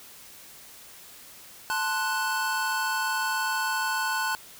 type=chord; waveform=square; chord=F# diminished; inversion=first; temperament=equal; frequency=880 / 1046.5 / 1480 Hz; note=A5 / C6 / F#6; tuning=0 / 0 / 0 cents; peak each=-31 / -33 / -29 dBFS; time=1.7-4.35 s; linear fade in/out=0 ms; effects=white hiss -48 dBFS RMS until 4.59 s